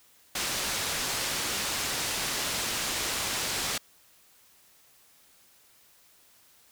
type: low-pass noise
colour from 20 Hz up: white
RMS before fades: -31 dBFS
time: 0.35-3.78 s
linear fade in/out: 5 ms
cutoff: 7300 Hz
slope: 12 dB/octave
effects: white hiss -60 dBFS RMS until 6.71 s